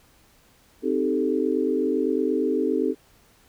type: chord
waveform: sine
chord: A half-diminished seventh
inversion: first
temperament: equal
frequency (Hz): 261.6 / 311.1 / 392 / 440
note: C4 / Eb4 / G4 / A4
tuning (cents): 0 / 0 / 0 / 0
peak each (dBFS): -26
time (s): 0.82-2.95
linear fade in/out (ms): 50
effects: pink hiss -58 dBFS RMS until 3.48 s